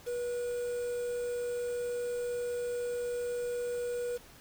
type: tone with quantisation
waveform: triangle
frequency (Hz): 484.9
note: B4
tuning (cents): -32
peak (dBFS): -30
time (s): 0.06-4.18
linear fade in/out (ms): 20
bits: 8
effects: pink hiss -55 dBFS RMS until 4.4 s